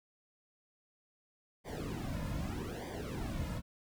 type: noise with flanger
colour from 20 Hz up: brown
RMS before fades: -39 dBFS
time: 1.64-3.62 s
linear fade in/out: 50 ms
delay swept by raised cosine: 0.73 to 2.63 ms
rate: 0.81 Hz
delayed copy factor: -0.95
effects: none